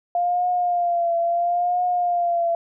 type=tone with vibrato; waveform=sine; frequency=698.5 Hz; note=F5; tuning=in tune; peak=-18 dBFS; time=0.15-2.55 s; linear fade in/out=2 ms; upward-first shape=triangle; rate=0.74 Hz; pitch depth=55 cents each way; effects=none